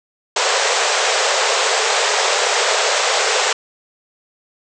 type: band-pass noise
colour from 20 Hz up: pink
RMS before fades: -17 dBFS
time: 0.36-3.53 s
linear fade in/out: 5 ms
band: 410 to 8100 Hz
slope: 96 dB/octave
effects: none